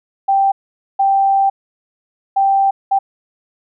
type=tone bursts at uneven times; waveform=sine; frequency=784 Hz; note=G5; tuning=in tune; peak=-10 dBFS; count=4; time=0.28-0.52 / 0.99-1.5 / 2.36-2.71 / 2.91-2.99 s; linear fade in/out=10 ms; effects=none